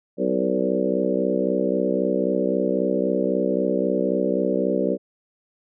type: harmonic tone with a mistuned harmonic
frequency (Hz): 63.8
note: C2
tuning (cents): -43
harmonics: 3 / 4 / 5 / 6 / 7 / 8 / 9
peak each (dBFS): -27 / -27 / -27 / -27 / -27 / -27 / -27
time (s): 0.17-4.98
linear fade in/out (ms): 50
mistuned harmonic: 7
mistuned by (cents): +35
effects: none